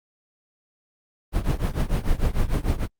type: noise with tremolo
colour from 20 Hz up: brown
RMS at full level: -18 dBFS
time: 1.32-2.88 s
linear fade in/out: 50 ms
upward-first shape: triangle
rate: 6.7 Hz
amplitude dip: 95%
effects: Opus 32 kbps